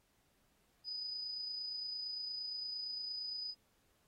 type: tone with amplitude modulation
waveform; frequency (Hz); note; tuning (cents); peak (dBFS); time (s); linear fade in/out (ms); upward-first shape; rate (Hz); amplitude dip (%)
sine; 4978; D#8; 0; -38; 0.84-3.55; 50; sine; 28.7; 35
effects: pink hiss -75 dBFS RMS until 4.07 s + AAC 48 kbps